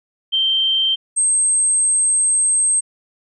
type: tone pair in turn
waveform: sine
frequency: 3136 / 8372 Hz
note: G7 / C9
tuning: 0 / 0 cents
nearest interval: octave + perfect fourth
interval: 1700 cents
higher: second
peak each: -14 / -13 dBFS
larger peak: second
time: 0.32-0.96 / 1.16-2.81 s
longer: second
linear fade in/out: 20 ms
effects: none